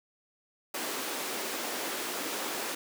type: high-pass noise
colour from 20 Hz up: pink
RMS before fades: -35 dBFS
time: 0.74-2.75 s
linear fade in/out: 5 ms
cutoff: 270 Hz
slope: 24 dB/octave
effects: none